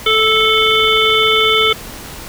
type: harmonic tone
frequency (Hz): 438.5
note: A4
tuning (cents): -6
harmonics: 1 / 3 / 5 / 7 / 8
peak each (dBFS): -16 / -16 / -16 / -16 / -16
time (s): 0.06-1.73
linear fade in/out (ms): 5
effects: pink hiss -31 dBFS RMS until 2.28 s